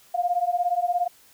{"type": "beating tone pair", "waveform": "sine", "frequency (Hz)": [698.5, 715.5], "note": ["F5", "F5"], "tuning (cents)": [0, 42], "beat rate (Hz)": 17, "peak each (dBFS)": [-24, -24], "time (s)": [0.14, 1.08], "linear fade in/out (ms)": 10, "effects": ["white hiss -55 dBFS RMS until 1.33 s"]}